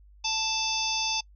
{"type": "harmonic tone with a mistuned harmonic", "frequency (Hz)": 880, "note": "A5", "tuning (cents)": 0, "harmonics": [1, 3, 4, 5, 6, 7], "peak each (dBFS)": [-33, -33, -33, -33, -33, -33], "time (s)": [0.24, 1.21], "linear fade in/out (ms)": 10, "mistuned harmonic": 5, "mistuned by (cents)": 100, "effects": ["noise-tail reverb RT60 0.1 s tail -26 dB re dry", "added 50 Hz sine -51 dBFS peak until 1.35 s"]}